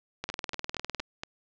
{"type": "two click trains", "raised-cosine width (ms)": 0.2, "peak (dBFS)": [-17, -15], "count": [5, 16], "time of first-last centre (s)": [[0.3, 1.235], [0.24, 0.998]], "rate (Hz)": [4.28, 19.8], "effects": ["low-pass 6000 Hz 12 dB/octave"]}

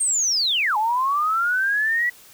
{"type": "linear two-way sweep", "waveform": "sine", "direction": "down then up", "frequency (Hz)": [8790, 830.6, 1962], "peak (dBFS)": -18, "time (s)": [0, 2.1], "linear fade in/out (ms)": 10, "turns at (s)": 0.77, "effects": ["white hiss -48 dBFS RMS until 2.33 s"]}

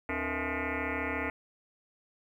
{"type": "tone with frequency modulation", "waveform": "sine", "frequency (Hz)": 863, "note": "A5", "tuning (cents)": -34, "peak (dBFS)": -30, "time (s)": [0.09, 1.3], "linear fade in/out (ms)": 2, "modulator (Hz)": 188, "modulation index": 7.7, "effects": ["11-bit"]}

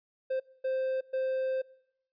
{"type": "tone bursts at uneven times", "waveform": "triangle", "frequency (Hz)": 523.3, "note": "C5", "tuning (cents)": 0, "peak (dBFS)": -26, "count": 3, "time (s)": [[0.3, 0.4], [0.64, 1.01], [1.13, 1.62]], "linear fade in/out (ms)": 10, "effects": ["noise-tail reverb RT60 0.8 s tail -23 dB re dry", "resampled to 11025 Hz"]}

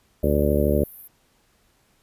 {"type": "harmonic tone", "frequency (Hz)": 73, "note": "D2", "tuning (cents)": -10, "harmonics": [1, 2, 3, 4, 5, 6, 7, 8], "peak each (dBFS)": [-23, -27, -25, -28, -26, -26, -28, -25], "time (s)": [0.23, 0.84], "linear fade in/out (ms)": 5}
{"type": "high-pass noise", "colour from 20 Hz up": "white", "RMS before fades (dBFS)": -39, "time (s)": [0.23, 1.08], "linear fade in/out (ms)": 10, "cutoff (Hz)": 11000, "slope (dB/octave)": 96}
{"effects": ["pink hiss -63 dBFS RMS until 2.02 s", "resampled to 32000 Hz"]}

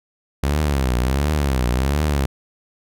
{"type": "tone with vibrato", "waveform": "sawtooth", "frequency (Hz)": 67.8, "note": "C#2", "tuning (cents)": -38, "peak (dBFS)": -13, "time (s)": [0.43, 2.26], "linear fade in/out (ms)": 5, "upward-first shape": "triangle", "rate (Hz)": 1.4, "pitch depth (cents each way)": 230, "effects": []}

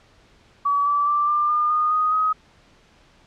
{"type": "tone with pitch steps", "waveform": "sine", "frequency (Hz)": [1141, 1157.6, 1174.4, 1191.5, 1208.8, 1226.4, 1244.3, 1262.4], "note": ["C#6", "D6", "D6", "D6", "D6", "D#6", "D#6", "D#6"], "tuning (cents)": [50, -25, 0, 25, 50, -25, 0, 25], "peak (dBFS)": -17, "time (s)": [0.65, 2.33], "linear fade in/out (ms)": 10, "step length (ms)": 210, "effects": ["pink hiss -55 dBFS RMS until 3.26 s", "low-pass 5000 Hz 12 dB/octave"]}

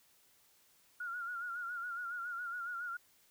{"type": "tone with vibrato", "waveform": "sine", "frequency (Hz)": 1416, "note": "F6", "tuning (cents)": 23, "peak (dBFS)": -38, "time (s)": [1, 2.97], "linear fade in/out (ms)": 5, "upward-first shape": "sine", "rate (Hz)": 7.2, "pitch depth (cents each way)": 64, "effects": ["white hiss -68 dBFS RMS until 3.3 s"]}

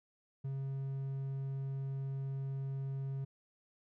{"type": "tone", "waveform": "triangle", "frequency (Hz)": 135.8, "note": "C#3", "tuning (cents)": -35, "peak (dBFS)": -34, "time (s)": [0.44, 3.25], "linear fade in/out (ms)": 10, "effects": []}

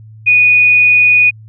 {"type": "tone", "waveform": "sine", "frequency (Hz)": 2470, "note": "D#7", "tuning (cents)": -13, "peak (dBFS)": -5, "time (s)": [0.26, 1.31], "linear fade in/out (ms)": 20, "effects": ["added 109 Hz sine -33 dBFS peak until 1.48 s"]}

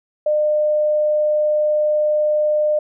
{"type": "tone", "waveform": "sine", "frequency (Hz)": 604, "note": "D5", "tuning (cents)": 48, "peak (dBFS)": -14, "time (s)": [0.26, 2.79], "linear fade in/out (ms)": 5, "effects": []}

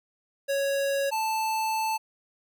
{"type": "tone pair in turn", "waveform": "square", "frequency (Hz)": [554.4, 880.1], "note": ["C#5", "A5"], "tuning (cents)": [0, 0], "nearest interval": "minor sixth", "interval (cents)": 800, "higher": "second", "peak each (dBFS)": [-25, -26], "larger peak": "first", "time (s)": [[0.48, 1.11], [1.11, 1.98]], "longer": "second", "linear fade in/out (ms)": 20, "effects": []}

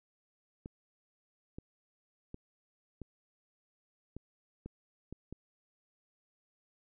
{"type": "clicks", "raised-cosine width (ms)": 3, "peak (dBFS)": -30, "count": 8, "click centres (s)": [0.659, 1.585, 2.344, 3.017, 4.166, 4.66, 5.126, 5.326], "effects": []}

